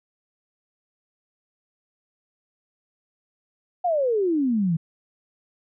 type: exponential sweep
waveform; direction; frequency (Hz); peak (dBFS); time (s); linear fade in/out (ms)
sine; down; 739 to 155.56; -19; 3.84-4.77; 10
effects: none